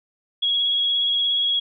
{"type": "tone with vibrato", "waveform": "sine", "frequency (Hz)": 3322, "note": "G#7", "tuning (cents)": 0, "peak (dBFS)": -18, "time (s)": [0.42, 1.6], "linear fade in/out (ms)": 10, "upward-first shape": "sine", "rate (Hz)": 17, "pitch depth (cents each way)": 19, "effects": []}